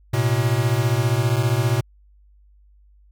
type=beating tone pair; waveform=square; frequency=112.3 / 127.3 Hz; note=A2 / C3; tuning=+36 / -47 cents; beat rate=15 Hz; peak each=-21 / -21 dBFS; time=0.13-1.81 s; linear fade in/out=10 ms; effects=added 50 Hz sine -50 dBFS peak until 3.11 s